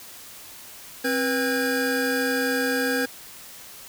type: tone cluster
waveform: square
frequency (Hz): 265.8 / 488.8 / 1622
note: C4 / B4 / G#6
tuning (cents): +27 / -18 / -41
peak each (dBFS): -27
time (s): 1.04-3.06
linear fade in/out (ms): 10
effects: white hiss -43 dBFS RMS until 3.88 s